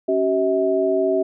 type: tone cluster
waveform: sine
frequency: 277.1 / 381.1 / 643 Hz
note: C#4 / G4 / E5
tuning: -1 / -49 / -43 cents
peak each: -25 / -19 / -20 dBFS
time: 0.08-1.23 s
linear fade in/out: 10 ms
effects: none